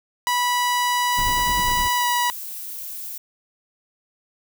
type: tone with pitch glide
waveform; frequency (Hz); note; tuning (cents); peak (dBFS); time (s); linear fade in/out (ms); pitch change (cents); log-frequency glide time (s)
sawtooth; 980 to 971.5; B5 to B5; -14 to -29; -15; 0.27-2.3; 0; -15; 1.96-2.06
type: noise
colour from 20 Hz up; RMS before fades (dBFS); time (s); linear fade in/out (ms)
violet; -33; 1.12-3.18; 5
type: noise with tremolo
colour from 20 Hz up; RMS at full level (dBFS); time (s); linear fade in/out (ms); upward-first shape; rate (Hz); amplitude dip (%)
brown; -27; 1.17-1.89; 20; sine; 10; 45
effects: none